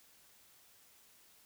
silence, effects white hiss -64 dBFS RMS until 1.45 s

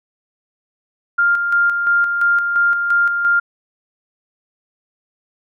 sine tone with tremolo, 1400 Hz, F6, 4 cents sharp, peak -11 dBFS, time 1.18-3.4 s, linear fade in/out 10 ms, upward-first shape square, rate 2.9 Hz, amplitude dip 45%, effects none

